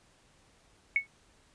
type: tone with exponential decay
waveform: sine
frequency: 2209 Hz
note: C#7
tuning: 7 cents flat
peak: -19 dBFS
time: 0.96-1.07 s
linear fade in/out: 1 ms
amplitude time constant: 22 ms
effects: pink hiss -64 dBFS RMS until 1.54 s + resampled to 22050 Hz